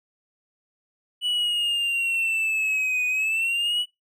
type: linear two-way sweep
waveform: triangle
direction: down then up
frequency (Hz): 2960 to 2479 to 2960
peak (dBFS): -20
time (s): 1.21-3.86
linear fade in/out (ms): 50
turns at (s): 3.06
effects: noise-tail reverb RT60 0.2 s tail -25 dB re dry